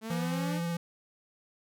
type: exponential sweep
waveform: sawtooth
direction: up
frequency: 217.2 to 307.2 Hz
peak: -32 dBFS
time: 0.01-0.61 s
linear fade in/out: 50 ms
type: tone with vibrato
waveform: square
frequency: 170 Hz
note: F3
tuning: 46 cents flat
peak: -31 dBFS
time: 0.1-0.77 s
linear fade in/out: 5 ms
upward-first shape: triangle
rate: 17 Hz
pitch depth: 18 cents each way
effects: none